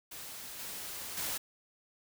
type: noise with level steps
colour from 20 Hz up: white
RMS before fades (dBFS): -45 / -42 / -36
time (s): 0.11-1.38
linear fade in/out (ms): 10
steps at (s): 0.59 / 1.17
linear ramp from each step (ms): 5
effects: none